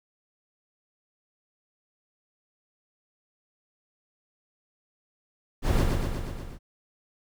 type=noise with echo; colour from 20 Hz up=brown; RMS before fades=-22 dBFS; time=5.62-5.87 s; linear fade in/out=50 ms; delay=120 ms; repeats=6; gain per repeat=-3 dB; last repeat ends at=6.59 s; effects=none